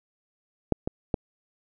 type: clicks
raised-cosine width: 2 ms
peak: -7 / -14 / -10 dBFS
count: 3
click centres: 0.723 / 0.875 / 1.142 s
effects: none